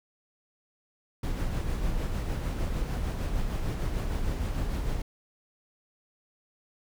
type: noise with tremolo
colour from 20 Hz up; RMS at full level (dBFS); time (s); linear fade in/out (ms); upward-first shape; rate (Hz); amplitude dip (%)
brown; -28; 1.23-5.02; 5; sine; 6.6; 35
effects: none